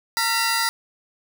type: tone cluster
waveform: sawtooth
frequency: 916 / 1373 / 1965 / 4809 Hz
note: A#5 / F6 / B6 / D8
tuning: -31 / -30 / -9 / +40 cents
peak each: -22 dBFS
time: 0.17-0.69 s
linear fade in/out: 0 ms
effects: none